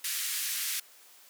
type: band-pass noise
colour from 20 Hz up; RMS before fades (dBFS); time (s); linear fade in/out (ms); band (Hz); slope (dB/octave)
white; -33; 0.04-0.8; 5; 1600 to 15000; 24
effects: white hiss -56 dBFS RMS until 1.29 s + high-pass 400 Hz 12 dB/octave